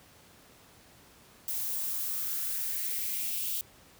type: noise with high-pass filter sweep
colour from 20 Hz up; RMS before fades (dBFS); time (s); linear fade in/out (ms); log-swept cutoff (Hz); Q
violet; -33; 1.48-3.61; 0; 750 to 3100; 3.1
effects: pink hiss -57 dBFS RMS until 3.99 s + high-pass 60 Hz 12 dB/octave